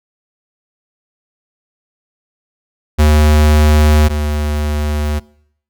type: tone pair in turn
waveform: square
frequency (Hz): 75.7 / 74.66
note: D#2 / D2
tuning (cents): -47 / +29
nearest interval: unison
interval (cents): 24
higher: first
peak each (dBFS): -7 / -15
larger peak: first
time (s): 2.98-4.09 / 4.09-5.2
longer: neither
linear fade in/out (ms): 20
effects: noise-tail reverb RT60 0.7 s tail -23 dB re dry